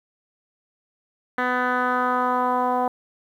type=tone with low-pass filter sweep; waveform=10% pulse; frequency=250 Hz; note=B3; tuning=21 cents sharp; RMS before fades=-22 dBFS; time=1.38-2.88 s; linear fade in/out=2 ms; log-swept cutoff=1900 to 840 Hz; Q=2.7; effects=9-bit